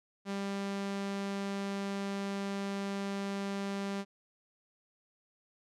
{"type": "tone", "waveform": "sawtooth", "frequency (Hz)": 198.1, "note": "G3", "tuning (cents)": 18, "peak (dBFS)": -30, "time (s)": [0.25, 4.05], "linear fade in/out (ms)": 50, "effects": ["low-pass 7000 Hz 12 dB/octave"]}